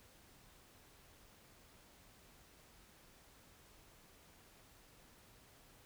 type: silence
effects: pink hiss -64 dBFS RMS until 5.85 s